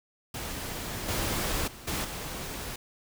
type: noise with level steps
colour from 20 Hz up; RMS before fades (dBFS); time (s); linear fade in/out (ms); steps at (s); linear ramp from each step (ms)
pink; -36 / -30 / -46 / -31 / -37; 0.34-2.76; 5; 1.08 / 1.67 / 1.87 / 2.04; 10
effects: none